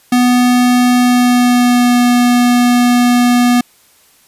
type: tone with pitch glide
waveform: square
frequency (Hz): 246.9 to 243.9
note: B3 to B3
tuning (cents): 0 to -21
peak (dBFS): -8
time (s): 0.12-3.61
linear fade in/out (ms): 5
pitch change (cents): -21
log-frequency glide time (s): 0.99-1.98
effects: white hiss -49 dBFS RMS until 4.27 s + resampled to 32000 Hz